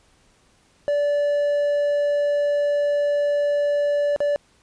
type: tone with dropouts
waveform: triangle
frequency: 580 Hz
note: D5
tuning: 22 cents flat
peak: -16 dBFS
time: 0.88-4.36 s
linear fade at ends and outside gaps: 0 ms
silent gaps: 4.162-4.204 s
effects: pink hiss -59 dBFS RMS until 4.62 s + resampled to 22050 Hz